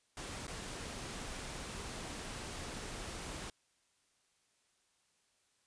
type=noise with dropouts; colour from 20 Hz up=pink; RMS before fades=-44 dBFS; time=0.17-3.5 s; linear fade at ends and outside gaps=2 ms; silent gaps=0.469-0.479 s; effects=white hiss -75 dBFS RMS until 5.66 s + resampled to 22050 Hz